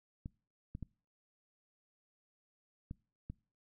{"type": "clicks", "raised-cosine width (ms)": 5, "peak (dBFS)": -30, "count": 5, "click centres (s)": [0.259, 0.751, 0.827, 2.911, 3.3], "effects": ["noise-tail reverb RT60 0.4 s tail -25 dB re dry"]}